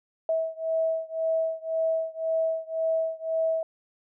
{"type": "beating tone pair", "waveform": "sine", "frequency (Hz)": [647, 648.9], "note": ["E5", "E5"], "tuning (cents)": [-32, -27], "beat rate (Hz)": 1.9, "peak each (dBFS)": [-27, -28], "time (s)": [0.29, 3.63], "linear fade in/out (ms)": 2, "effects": []}